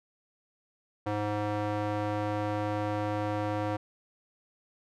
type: tone with band-pass filter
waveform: square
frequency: 104.7 Hz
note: G#2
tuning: 15 cents sharp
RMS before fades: -31 dBFS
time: 1.06-3.77 s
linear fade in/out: 10 ms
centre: 670 Hz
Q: 0.85
effects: none